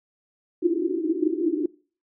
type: band-pass noise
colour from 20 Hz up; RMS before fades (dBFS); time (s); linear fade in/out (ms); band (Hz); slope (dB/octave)
pink; -24; 0.62-1.66; 5; 310 to 360; 96
effects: noise-tail reverb RT60 0.4 s tail -22 dB re dry